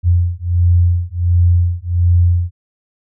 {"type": "beating tone pair", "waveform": "sine", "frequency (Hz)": [86.8, 88.2], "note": ["F2", "F2"], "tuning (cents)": [-10, 18], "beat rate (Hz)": 1.4, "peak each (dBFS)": -13, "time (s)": [0.03, 2.51], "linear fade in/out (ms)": 50, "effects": []}